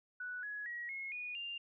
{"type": "tone with pitch steps", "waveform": "sine", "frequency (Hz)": [1480, 1680.5, 1908.3, 2167, 2460, 2794], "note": ["F#6", "G#6", "A#6", "C#7", "D#7", "F7"], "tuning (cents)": [0, 20, 40, -40, -20, 0], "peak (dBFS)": -40, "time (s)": [0.2, 1.58], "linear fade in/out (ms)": 5, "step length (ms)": 230, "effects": []}